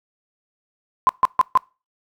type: tone bursts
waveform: sine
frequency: 1031 Hz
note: C6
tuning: 26 cents flat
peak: -10 dBFS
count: 4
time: 1.07-1.574 s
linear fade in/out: 0 ms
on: 21 ms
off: 140 ms
effects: noise-tail reverb RT60 0.3 s tail -25 dB re dry